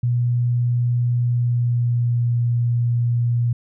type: tone with pitch glide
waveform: sine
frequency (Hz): 121.2 to 119.39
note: B2 to A#2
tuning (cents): -32 to +42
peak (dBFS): -16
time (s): 0.03-3.53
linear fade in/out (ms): 5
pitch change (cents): -26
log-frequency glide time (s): 1.2-2.4
effects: none